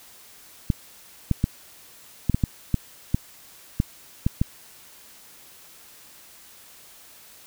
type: clicks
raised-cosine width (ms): 5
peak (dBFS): -7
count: 11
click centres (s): 0.702 / 1.313 / 1.441 / 2.297 / 2.345 / 2.438 / 2.743 / 3.145 / 3.801 / 4.265 / 4.415
effects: white hiss -49 dBFS RMS until 7.46 s